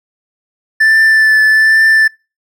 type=tone with vibrato; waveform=triangle; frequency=1760 Hz; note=A6; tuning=in tune; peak=-4 dBFS; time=0.8-2.08 s; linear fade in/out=10 ms; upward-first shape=triangle; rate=1.2 Hz; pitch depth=19 cents each way; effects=noise-tail reverb RT60 0.3 s tail -25 dB re dry